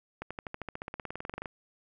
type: accelerating click train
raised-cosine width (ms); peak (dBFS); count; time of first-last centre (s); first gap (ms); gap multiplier
0.5; -22; 22; 0.22-1.458; 86; 0.96
effects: none